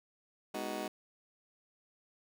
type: chord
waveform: 20% pulse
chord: G# minor seventh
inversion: none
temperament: just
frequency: 207.7 / 249.2 / 311.5 / 373.8 Hz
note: G#3 / B3 / D#4 / F#4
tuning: 0 / +16 / +2 / +18 cents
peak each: -38 / -40 / -37 / -38 dBFS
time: 0.54-0.88 s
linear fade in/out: 5 ms
effects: none